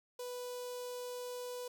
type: tone with notch filter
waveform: sawtooth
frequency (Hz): 493.9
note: B4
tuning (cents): 0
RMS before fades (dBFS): -43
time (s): 0.19-1.68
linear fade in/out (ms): 5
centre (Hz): 1800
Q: 0.62
effects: none